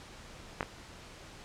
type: clicks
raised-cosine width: 0.5 ms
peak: -15 / -19 dBFS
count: 2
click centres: 0.608 / 0.629 s
effects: pink hiss -50 dBFS RMS until 1.44 s + low-pass 7000 Hz 12 dB/octave